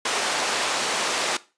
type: band-pass noise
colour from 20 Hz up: pink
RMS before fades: -25 dBFS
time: 0.05-1.37 s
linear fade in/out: 5 ms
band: 530 to 8500 Hz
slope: 12 dB/octave
effects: noise-tail reverb RT60 0.3 s tail -18 dB re dry + resampled to 22050 Hz

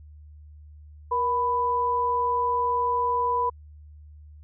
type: tone pair together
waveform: sine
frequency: 474.9 / 993 Hz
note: A#4 / B5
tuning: +32 / +9 cents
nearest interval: octave + minor second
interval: 1277 cents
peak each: -29 / -22 dBFS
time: 1.11-3.5 s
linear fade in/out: 10 ms
effects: added 75 Hz sine -44 dBFS peak until 4.43 s

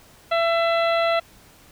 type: harmonic tone with a mistuned harmonic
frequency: 670 Hz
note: E5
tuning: 28 cents sharp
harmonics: 1 / 2 / 3 / 4 / 5 / 6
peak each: -19 / -25 / -29 / -31 / -33 / -35 dBFS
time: 0.31-1.2 s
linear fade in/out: 10 ms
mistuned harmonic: 4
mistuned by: -17 cents
effects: pink hiss -51 dBFS RMS until 1.71 s

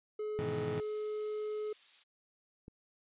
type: tone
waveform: triangle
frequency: 425.4 Hz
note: G#4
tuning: 42 cents sharp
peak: -33 dBFS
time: 0.19-1.73 s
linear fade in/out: 5 ms
type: chord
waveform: 30% pulse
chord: E major seventh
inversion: first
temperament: just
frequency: 103.01 / 123.61 / 154.51 / 164.81 Hz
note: G#2 / B2 / D#3 / E3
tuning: -14 / +2 / -12 / 0 cents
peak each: -41 / -39 / -40 / -42 dBFS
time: 0.39-0.8 s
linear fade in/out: 0 ms
type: noise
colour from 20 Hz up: violet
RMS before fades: -45 dBFS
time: 0.67-2.04 s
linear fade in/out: 20 ms
type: click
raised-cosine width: 3 ms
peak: -36 dBFS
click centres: 2.681 s
effects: resampled to 8000 Hz

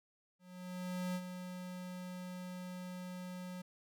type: tone with ADSR envelope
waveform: square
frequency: 181.5 Hz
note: F#3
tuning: 33 cents flat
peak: -36 dBFS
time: 0.39-3.62 s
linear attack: 760 ms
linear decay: 55 ms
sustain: -8 dB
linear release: 8 ms
effects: none

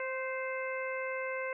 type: harmonic tone with a mistuned harmonic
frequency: 523.3 Hz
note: C5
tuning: in tune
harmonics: 1 / 2 / 3 / 4 / 5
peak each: -36 / -42 / -42 / -40 / -46 dBFS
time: 0-1.53 s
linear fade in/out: 2 ms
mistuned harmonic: 3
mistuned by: -25 cents
effects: none

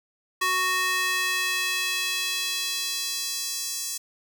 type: tone with high-pass filter sweep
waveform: square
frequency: 370 Hz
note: F#4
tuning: in tune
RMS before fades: -27 dBFS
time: 0.41-3.98 s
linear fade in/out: 10 ms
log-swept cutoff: 1300 to 6400 Hz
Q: 1.4
effects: none

